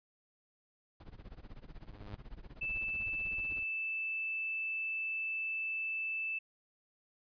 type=noise with tremolo; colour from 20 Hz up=brown; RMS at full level=-46 dBFS; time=1-3.63 s; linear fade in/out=2 ms; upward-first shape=sine; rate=16 Hz; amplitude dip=90%
type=tone with exponential growth; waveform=sawtooth; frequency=102.3 Hz; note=G#2; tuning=26 cents flat; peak=-39 dBFS; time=1.59-2.15 s; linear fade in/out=0 ms; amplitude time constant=120 ms
type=tone; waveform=sine; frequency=2637 Hz; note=E7; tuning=in tune; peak=-34 dBFS; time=2.61-6.39 s; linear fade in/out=10 ms
effects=resampled to 11025 Hz